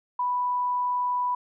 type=tone; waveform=sine; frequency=987.8 Hz; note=B5; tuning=in tune; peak=-23 dBFS; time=0.19-1.35 s; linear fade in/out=5 ms; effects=none